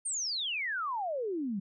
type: exponential sweep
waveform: sine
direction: down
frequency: 9090 to 185 Hz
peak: -31 dBFS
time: 0.05-1.6 s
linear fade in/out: 10 ms
effects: none